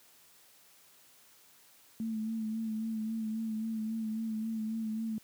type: tone with vibrato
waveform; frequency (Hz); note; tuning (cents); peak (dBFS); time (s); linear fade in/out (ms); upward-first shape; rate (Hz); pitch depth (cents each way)
sine; 221; A3; +8; -32; 2-5.18; 0; sine; 3.7; 33
effects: white hiss -61 dBFS RMS until 5.23 s + high-pass 100 Hz 12 dB/octave